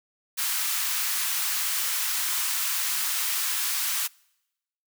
white high-pass noise, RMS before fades -27 dBFS, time 0.37-4.08 s, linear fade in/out 20 ms, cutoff 1000 Hz, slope 24 dB/octave, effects noise-tail reverb RT60 0.9 s tail -26 dB re dry

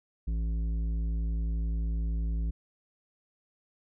sine tone with tanh clipping, 55.5 Hz, A1, 16 cents sharp, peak -29 dBFS, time 0.27-2.51 s, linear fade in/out 10 ms, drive 10 dB, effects none

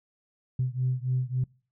sine beating tone pair, 126.2 / 129.8 Hz, B2 / C3, +38 / -13 cents, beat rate 3.6 Hz, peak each -27 / -28 dBFS, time 0.59-1.44 s, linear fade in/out 5 ms, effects noise-tail reverb RT60 0.4 s tail -26 dB re dry + tanh soft clip ceiling -18 dBFS

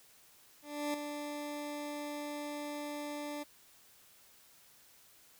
20% pulse tone with ADSR envelope, 293.7 Hz, D4, in tune, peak -27 dBFS, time 0.62-3.44 s, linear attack 320 ms, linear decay 3 ms, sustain -7 dB, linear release 17 ms, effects white hiss -62 dBFS RMS until 5.39 s

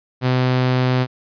sawtooth tone, 127.4 Hz, C3, 46 cents flat, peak -11 dBFS, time 0.21-1.07 s, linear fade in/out 50 ms, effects resampled to 11025 Hz

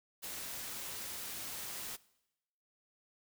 white noise, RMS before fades -43 dBFS, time 0.22-1.97 s, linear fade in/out 20 ms, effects noise-tail reverb RT60 0.9 s tail -21 dB re dry

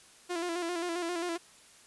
sawtooth tone with vibrato, 344.7 Hz, F4, 23 cents flat, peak -28 dBFS, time 0.29-1.38 s, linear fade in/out 20 ms, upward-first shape square, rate 7.5 Hz, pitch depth 53 cents each way, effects white hiss -57 dBFS RMS until 1.86 s + resampled to 24000 Hz

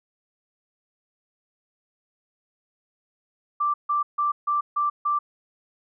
sine tone bursts, 1174.7 Hz, D6, in tune, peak -20 dBFS, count 6, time 3.6-5.19 s, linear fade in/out 10 ms, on 140 ms, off 150 ms, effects none

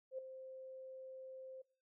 sine tone with ADSR envelope, 523.3 Hz, C5, in tune, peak -39 dBFS, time 0.11-1.62 s, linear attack 74 ms, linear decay 5 ms, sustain -10 dB, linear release 9 ms, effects noise-tail reverb RT60 0.4 s tail -21 dB re dry

